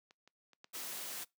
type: clicks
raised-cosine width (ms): 0.2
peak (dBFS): -42 / -42 / -43 / -34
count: 4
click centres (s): 0.109 / 0.276 / 0.533 / 0.644
type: noise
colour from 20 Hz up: white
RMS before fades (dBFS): -43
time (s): 0.73-1.25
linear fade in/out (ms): 20
effects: noise-tail reverb RT60 0.2 s tail -24 dB re dry + high-pass 200 Hz 12 dB/octave